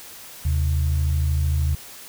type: tone pair together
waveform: sine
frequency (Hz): 77.95 / 131.1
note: D#2 / C3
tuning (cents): +4 / +4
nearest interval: major sixth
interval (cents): 900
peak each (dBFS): -18 / -25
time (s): 0.45-1.75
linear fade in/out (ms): 5
effects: tanh soft clip ceiling -11 dBFS + white hiss -41 dBFS RMS until 2.08 s